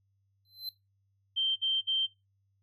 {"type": "tone with exponential growth", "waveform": "square", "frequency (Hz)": 4075, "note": "C8", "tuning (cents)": -47, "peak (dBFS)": -33, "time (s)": [0.45, 0.69], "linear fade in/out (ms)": 2, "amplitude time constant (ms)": 52}
{"type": "tone bursts", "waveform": "sine", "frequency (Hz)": 3136, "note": "G7", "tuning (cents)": 0, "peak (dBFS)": -26, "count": 3, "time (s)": [1.36, 2.068], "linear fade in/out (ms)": 20, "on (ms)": 200, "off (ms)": 54}
{"effects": ["noise-tail reverb RT60 0.2 s tail -18 dB re dry", "added 98 Hz sine -70 dBFS peak until 2.62 s"]}